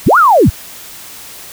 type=linear two-way sweep; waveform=sine; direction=up then down; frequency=34.6 to 1462 to 34.6 Hz; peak=-4 dBFS; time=0.06-0.5 s; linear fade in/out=10 ms; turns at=0.18 s; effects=white hiss -32 dBFS RMS until 1.52 s